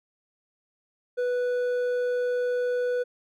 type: tone with hard clipping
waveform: sine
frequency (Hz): 493.1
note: B4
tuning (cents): -3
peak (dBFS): -25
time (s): 1.17-3.04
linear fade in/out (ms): 20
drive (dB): 5
effects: none